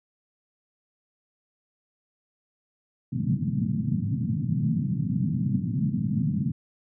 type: band-pass noise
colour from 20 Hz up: pink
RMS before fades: -26 dBFS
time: 3.12-6.52 s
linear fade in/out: 10 ms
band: 110 to 240 Hz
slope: 48 dB/octave
effects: none